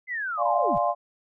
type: linear sweep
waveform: sine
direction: down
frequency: 2080 to 73.42 Hz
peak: -27 dBFS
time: 0.07-0.79 s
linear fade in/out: 50 ms
type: chord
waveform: sine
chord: D half-diminished seventh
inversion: none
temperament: equal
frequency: 587.3 / 698.5 / 830.6 / 1046.5 Hz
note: D5 / F5 / Ab5 / C6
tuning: 0 / 0 / 0 / 0 cents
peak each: -27 / -24 / -30 / -27 dBFS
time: 0.37-0.95 s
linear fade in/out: 50 ms
type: noise with exponential growth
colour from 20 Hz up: brown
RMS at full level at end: -39 dBFS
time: 0.67-0.78 s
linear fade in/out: 1 ms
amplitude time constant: 22 ms
effects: none